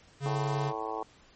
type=tone; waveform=square; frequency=139.9 Hz; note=C#3; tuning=16 cents sharp; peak=-30 dBFS; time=0.2-0.73 s; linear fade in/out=50 ms
type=harmonic tone; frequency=110 Hz; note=A2; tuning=in tune; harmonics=3 / 4 / 5 / 6 / 7 / 8 / 9 / 10; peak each=-43 / -38 / -44 / -44 / -38 / -40 / -41 / -41 dBFS; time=0.26-1.03 s; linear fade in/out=0 ms
effects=pink hiss -59 dBFS RMS until 1.35 s + MP3 32 kbps